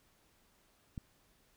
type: click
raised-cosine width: 5 ms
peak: -28 dBFS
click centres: 0.978 s
effects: pink hiss -70 dBFS RMS until 1.56 s